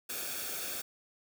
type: noise with comb filter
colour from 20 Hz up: white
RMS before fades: -38 dBFS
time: 0.09-0.82 s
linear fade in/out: 10 ms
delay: 1 ms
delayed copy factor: -0.6
effects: none